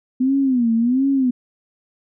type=tone with vibrato; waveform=sine; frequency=250 Hz; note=B3; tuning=21 cents sharp; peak=-14 dBFS; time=0.2-1.31 s; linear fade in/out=10 ms; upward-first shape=sine; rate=1.4 Hz; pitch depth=170 cents each way; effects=none